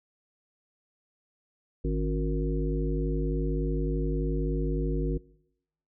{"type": "harmonic tone with a mistuned harmonic", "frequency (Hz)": 51.7, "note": "G#1", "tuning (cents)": -7, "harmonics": [1, 3, 5, 7, 9], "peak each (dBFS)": [-27, -32, -34, -35, -37], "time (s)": [1.84, 5.18], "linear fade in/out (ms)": 10, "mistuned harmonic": 5, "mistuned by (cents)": 80, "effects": ["noise-tail reverb RT60 0.8 s tail -23 dB re dry"]}